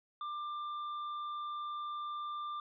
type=tone with hard clipping; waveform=sine; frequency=1189 Hz; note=D6; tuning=21 cents sharp; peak=-39 dBFS; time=0.21-2.6 s; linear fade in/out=2 ms; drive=5 dB; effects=resampled to 11025 Hz

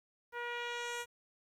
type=tone with low-pass filter sweep; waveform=10% pulse; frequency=478.5 Hz; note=A#4; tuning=45 cents sharp; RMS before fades=-40 dBFS; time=0.32-1.06 s; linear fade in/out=50 ms; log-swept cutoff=1500 to 11000 Hz; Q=1.1; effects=11-bit

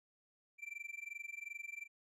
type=tone with amplitude modulation; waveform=triangle; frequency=2349 Hz; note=D7; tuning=in tune; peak=-39 dBFS; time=0.58-1.88 s; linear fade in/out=50 ms; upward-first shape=sine; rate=22.7 Hz; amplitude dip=95%; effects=resampled to 32000 Hz

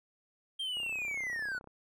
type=linear sweep; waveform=triangle; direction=down; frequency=3206 to 1441 Hz; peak=-32 dBFS; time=0.59-1.59 s; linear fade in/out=10 ms
type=click train; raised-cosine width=1 ms; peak=-37 dBFS; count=30; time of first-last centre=0.77-1.673 s; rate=32.1 Hz
effects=none

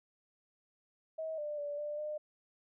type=tone with pitch steps; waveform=sine; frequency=638 / 595 / 581 / 593 / 604 Hz; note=D#5 / D5 / D5 / D5 / D5; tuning=+43 / +22 / -19 / +17 / +48 cents; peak=-36 dBFS; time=1.18-2.18 s; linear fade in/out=10 ms; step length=200 ms; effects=none

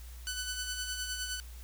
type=tone with tremolo; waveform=10% pulse; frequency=1497 Hz; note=F#6; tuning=20 cents sharp; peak=-25 dBFS; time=0.27-1.4 s; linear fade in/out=0 ms; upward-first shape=sine; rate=9.7 Hz; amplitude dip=45%; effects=added 60 Hz sine -44 dBFS peak until 1.63 s + white hiss -56 dBFS RMS until 1.63 s

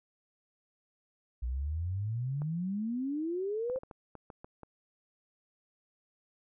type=exponential sweep; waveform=sine; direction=up; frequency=58.2 to 534 Hz; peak=-31 dBFS; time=1.42-3.79 s; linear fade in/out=10 ms
type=clicks; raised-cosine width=1 ms; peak=-32 dBFS; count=9; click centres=2.419 / 3.699 / 3.76 / 3.834 / 3.912 / 4.153 / 4.302 / 4.445 / 4.633 s
effects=none

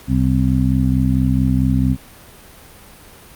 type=harmonic tone; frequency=64.5 Hz; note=C2; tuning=24 cents flat; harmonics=1 / 2 / 3 / 4; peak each=-19 / -17 / -20 / -18 dBFS; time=0.07-1.97 s; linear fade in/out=50 ms; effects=pink hiss -42 dBFS RMS until 3.35 s + Opus 48 kbps

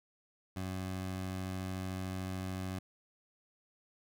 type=tone; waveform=20% pulse; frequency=93.6 Hz; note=F#2; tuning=20 cents sharp; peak=-32 dBFS; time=0.56-2.79 s; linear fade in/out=5 ms; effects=none

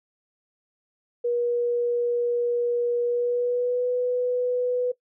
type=tone with pitch glide; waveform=sine; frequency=480 to 495.2 Hz; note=B4 to B4; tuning=-49 to +5 cents; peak=-21 dBFS; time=1.24-4.92 s; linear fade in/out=10 ms; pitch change=+54 cents; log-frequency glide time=3.03-3.87 s; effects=noise-tail reverb RT60 0.1 s tail -19 dB re dry

